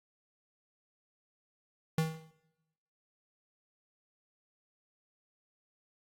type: tone with exponential decay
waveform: square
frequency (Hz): 159.8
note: D#3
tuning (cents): +47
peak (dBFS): -25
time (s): 1.98-2.31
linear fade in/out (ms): 2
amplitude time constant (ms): 71
effects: noise-tail reverb RT60 1.0 s tail -20 dB re dry + AAC 64 kbps